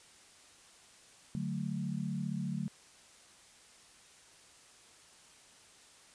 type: chord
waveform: sine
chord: D major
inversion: none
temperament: equal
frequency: 146.83 / 185 / 220 Hz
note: D3 / F#3 / A3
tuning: 0 / 0 / 0 cents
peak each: -38 / -37 / -39 dBFS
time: 1.35-2.68 s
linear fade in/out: 0 ms
effects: white hiss -59 dBFS RMS until 6.14 s + resampled to 22050 Hz